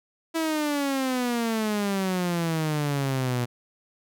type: exponential sweep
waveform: sawtooth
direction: down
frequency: 329.6 to 120 Hz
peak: -20 dBFS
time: 0.34-3.46 s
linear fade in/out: 20 ms
effects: none